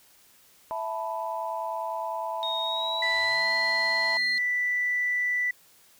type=chord; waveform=sine; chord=E suspended fourth; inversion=none; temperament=just; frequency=659.3 / 879 / 988.9 Hz; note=E5 / A5 / B5; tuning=0 / -2 / +2 cents; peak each=-33 dBFS; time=0.71-4.17 s; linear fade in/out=0 ms
type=tone with pitch glide; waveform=sine; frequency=3729 to 4186 Hz; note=A#7 to C8; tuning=0 to 0 cents; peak=-28 dBFS; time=2.43-4.38 s; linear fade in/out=0 ms; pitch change=+200 cents; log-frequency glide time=2.62-3.52 s
type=tone; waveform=sine; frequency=1975.5 Hz; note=B6; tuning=in tune; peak=-23 dBFS; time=3.02-5.51 s; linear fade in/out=5 ms
effects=tanh soft clip ceiling -17 dBFS + white hiss -58 dBFS RMS until 5.99 s